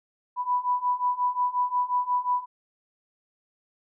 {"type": "beating tone pair", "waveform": "sine", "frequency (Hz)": [986, 991.6], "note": ["B5", "B5"], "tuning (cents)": [-3, 7], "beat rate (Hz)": 5.6, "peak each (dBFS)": [-27, -25], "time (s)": [0.36, 2.46], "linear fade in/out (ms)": 50, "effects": []}